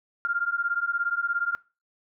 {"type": "beating tone pair", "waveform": "sine", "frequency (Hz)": [1390, 1407], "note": ["F6", "F6"], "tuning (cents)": [-9, 12], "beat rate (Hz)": 17, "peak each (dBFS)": -27, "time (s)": [0.25, 1.55], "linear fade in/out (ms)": 0, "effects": ["noise-tail reverb RT60 0.3 s tail -22 dB re dry"]}